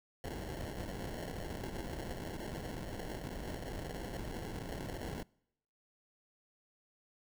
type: noise with sample-and-hold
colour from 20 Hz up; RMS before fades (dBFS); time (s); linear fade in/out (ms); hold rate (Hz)
pink; -42; 0.24-5.23; 0; 1225
effects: noise-tail reverb RT60 0.8 s tail -26 dB re dry